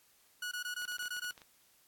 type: tone bursts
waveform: sawtooth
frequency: 1462 Hz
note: F#6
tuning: 21 cents flat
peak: -33 dBFS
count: 8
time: 0.42-1.312 s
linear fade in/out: 5 ms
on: 94 ms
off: 20 ms
type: clicks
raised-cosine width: 0.2 ms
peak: -37 dBFS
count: 11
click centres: 0.82 / 0.853 / 0.92 / 0.984 / 1.026 / 1.057 / 1.167 / 1.245 / 1.308 / 1.378 / 1.418 s
effects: white hiss -67 dBFS RMS until 1.87 s + AAC 64 kbps